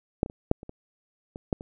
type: clicks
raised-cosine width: 2 ms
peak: -8 / -21 / -28 / -6 / -28 / -25 / -24 / -11 / -26 dBFS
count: 9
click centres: 0.231 / 0.261 / 0.299 / 0.514 / 0.631 / 0.694 / 1.359 / 1.528 / 1.609 s
effects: none